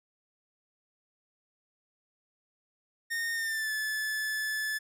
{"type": "tone with pitch glide", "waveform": "45% pulse", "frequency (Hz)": [1838, 1734.8], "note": ["A#6", "A6"], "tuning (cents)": [-25, -25], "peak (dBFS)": -30, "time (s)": [3.1, 4.79], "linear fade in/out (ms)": 20, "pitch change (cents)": -100, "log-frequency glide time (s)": [3.34, 3.72], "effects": []}